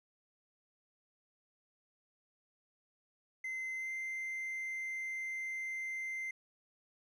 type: tone with pitch glide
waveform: triangle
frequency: 2063 to 2082 Hz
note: C7 to C7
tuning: -25 to -9 cents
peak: -35 dBFS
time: 3.44-6.31 s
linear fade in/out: 5 ms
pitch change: +16 cents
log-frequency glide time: 3.76-3.91 s
effects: tanh soft clip ceiling -31 dBFS